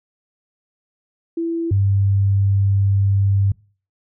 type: tone pair in turn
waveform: sine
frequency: 333.2 / 98.79 Hz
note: E4 / G2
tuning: +19 / +14 cents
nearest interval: octave + major sixth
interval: 2105 cents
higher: first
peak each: -19 / -13 dBFS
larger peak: second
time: 1.37-1.71 / 1.71-3.52 s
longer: second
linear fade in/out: 5 ms
effects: noise-tail reverb RT60 0.4 s tail -24 dB re dry